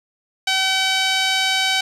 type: tone with band-pass filter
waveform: sawtooth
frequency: 763 Hz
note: G5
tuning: 47 cents flat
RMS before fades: -19 dBFS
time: 0.47-1.81 s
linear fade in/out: 5 ms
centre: 3500 Hz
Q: 1.3
effects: resampled to 32000 Hz + 7-bit